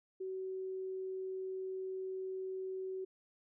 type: tone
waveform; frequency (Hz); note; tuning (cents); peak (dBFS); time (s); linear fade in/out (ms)
sine; 377.4; F#4; +34; -38; 0.2-3.05; 10
effects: none